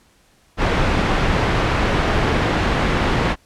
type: low-pass noise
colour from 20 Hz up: pink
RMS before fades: -18 dBFS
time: 0.57-3.36 s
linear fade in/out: 50 ms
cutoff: 2500 Hz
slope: 12 dB/octave
effects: pink hiss -56 dBFS RMS until 3.45 s + low-pass 11000 Hz 12 dB/octave